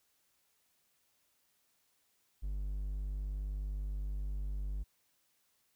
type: tone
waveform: triangle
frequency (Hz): 49.75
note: G1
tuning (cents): +26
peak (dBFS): -33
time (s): 2.42-4.84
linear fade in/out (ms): 20
effects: white hiss -75 dBFS RMS until 5.75 s